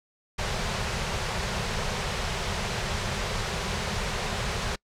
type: band-stop noise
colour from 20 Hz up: pink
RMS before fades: -29 dBFS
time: 0.38-4.76 s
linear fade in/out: 10 ms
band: 230 to 360 Hz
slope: 96 dB/octave
effects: noise-tail reverb RT60 0.1 s tail -26 dB re dry + low-pass 6000 Hz 12 dB/octave